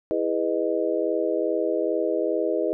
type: chord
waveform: sine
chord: E major seventh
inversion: none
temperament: just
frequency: 329.6 / 412 / 494.4 / 618.1 Hz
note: E4 / G#4 / B4 / D#5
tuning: 0 / -14 / +2 / -12 cents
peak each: -27 dBFS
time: 0.11-2.73 s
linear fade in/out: 0 ms
effects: none